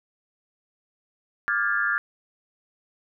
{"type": "tone cluster", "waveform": "sine", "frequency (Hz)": [1184, 1401, 1632, 1734], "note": ["D6", "F6", "G#6", "A6"], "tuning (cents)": [14, 5, -31, -26], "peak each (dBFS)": [-31, -25, -26, -28], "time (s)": [1.48, 1.98], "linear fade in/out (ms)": 0, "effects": []}